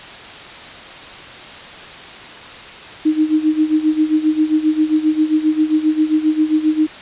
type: tone with tremolo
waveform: sine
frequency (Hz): 310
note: D#4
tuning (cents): -6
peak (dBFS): -9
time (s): 3.05-6.87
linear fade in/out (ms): 10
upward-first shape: sine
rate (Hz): 7.5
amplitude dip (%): 80
effects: white hiss -34 dBFS RMS until 7.01 s + resampled to 8000 Hz